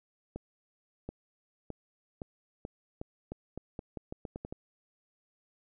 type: accelerating click train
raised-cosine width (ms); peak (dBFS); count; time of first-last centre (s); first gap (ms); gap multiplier
2; -25; 15; 0.36-4.525; 730; 0.84
effects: none